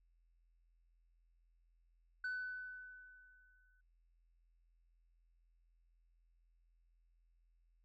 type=tone with exponential decay; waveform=sine; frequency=1502 Hz; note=F#6; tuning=26 cents sharp; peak=-35 dBFS; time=2.24-3.81 s; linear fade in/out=5 ms; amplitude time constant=340 ms; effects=tanh soft clip ceiling -37 dBFS + added 42 Hz sine -70 dBFS peak until 7.84 s